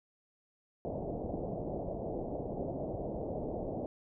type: low-pass noise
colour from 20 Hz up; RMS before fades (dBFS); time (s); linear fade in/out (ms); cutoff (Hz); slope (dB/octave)
white; -38; 0.85-3.86; 0; 700; 48
effects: none